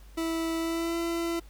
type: tone with pitch glide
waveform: 40% pulse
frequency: 327.9 to 336.5 Hz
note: E4 to E4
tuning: -9 to +36 cents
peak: -27 dBFS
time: 0.17-1.4 s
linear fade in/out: 10 ms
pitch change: +45 cents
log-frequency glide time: 0.58-0.98 s
effects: added 50 Hz sine -47 dBFS peak until 1.49 s + pink hiss -59 dBFS RMS until 1.49 s